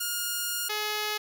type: tone pair in turn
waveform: 5% pulse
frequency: 1423 / 423.1 Hz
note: F6 / G#4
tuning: +32 / +32 cents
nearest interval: octave + major sixth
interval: 2100 cents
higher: first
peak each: -17 dBFS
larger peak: neither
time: 0-0.69 / 0.69-1.18 s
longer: first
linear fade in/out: 10 ms
effects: none